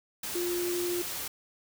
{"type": "tone in noise", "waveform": "sine", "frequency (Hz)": 351.7, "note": "F4", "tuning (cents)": 12, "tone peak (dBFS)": -29, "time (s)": [0.35, 1.02], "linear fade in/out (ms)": 5, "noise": "white", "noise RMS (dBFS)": -36, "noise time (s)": [0.23, 1.28], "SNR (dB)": 4, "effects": []}